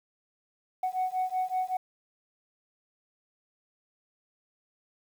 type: beating tone pair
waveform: sine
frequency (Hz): 740 / 745.3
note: F#5 / F#5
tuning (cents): 0 / +12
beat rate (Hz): 5.3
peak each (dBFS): -29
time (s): 0.83-1.77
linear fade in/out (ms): 5
effects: tanh soft clip ceiling -23 dBFS + 9-bit